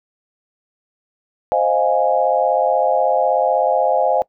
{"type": "chord", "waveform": "sine", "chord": "F minor seventh", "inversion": "second", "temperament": "equal", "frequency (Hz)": [523.3, 622.3, 698.5, 830.6], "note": ["C5", "Eb5", "F5", "Ab5"], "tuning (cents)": [0, 0, 0, 0], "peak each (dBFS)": -19, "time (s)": [1.52, 4.22], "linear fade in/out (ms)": 0, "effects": ["noise-tail reverb RT60 0.1 s tail -22 dB re dry"]}